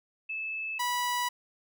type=tone pair in turn; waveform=sine / sawtooth; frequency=2616 / 979.9 Hz; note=E7 / B5; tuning=-14 / -14 cents; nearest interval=octave + perfect fourth; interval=1700 cents; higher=first; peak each=-32 / -24 dBFS; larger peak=second; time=0.29-0.79 / 0.79-1.29 s; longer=neither; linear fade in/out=10 ms; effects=none